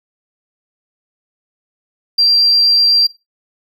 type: tone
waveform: triangle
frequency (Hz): 4727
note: D8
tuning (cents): +10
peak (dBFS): -5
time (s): 2.18-3.07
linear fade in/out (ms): 10
effects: noise-tail reverb RT60 0.2 s tail -17 dB re dry + tanh soft clip ceiling -6 dBFS